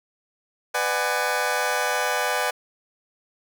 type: chord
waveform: 20% pulse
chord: G# half-diminished seventh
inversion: first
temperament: just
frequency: 498.4 / 598 / 747.5 / 830.6 Hz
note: B4 / D5 / F#5 / G#5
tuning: +16 / +31 / +17 / 0 cents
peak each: -23 dBFS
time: 0.74-2.51 s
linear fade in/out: 10 ms
effects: none